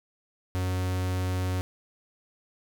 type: tone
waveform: 45% pulse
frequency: 92 Hz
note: F#2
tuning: 9 cents flat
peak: -26 dBFS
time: 0.55-1.61 s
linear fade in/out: 0 ms
effects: none